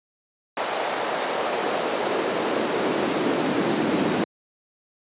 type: noise with high-pass filter sweep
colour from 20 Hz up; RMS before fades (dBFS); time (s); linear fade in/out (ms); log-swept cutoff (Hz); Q
brown; -24; 0.57-4.24; 2; 690 to 240; 1.4
effects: high-pass 150 Hz 12 dB/octave + resampled to 8000 Hz